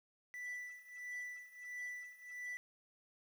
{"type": "tone with tremolo", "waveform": "triangle", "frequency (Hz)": 1975.5, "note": "B6", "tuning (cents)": 0, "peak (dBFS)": -39, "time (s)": [0.34, 2.57], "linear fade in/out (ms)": 0, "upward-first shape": "triangle", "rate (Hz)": 1.5, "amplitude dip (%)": 90, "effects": ["11-bit"]}